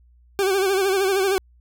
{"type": "tone with vibrato", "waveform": "40% pulse", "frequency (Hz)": 386.8, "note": "G4", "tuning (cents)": -23, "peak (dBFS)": -17, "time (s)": [0.39, 1.38], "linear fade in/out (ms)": 0, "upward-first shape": "sine", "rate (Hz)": 13, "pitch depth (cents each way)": 70, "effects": ["added 60 Hz sine -51 dBFS peak until 1.6 s"]}